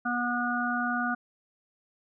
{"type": "harmonic tone", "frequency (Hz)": 242.7, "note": "B3", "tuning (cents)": -30, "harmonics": [1, 3, 5, 6], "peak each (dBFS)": [-31, -33, -34, -30], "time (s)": [0.05, 1.15], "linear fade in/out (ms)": 10, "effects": []}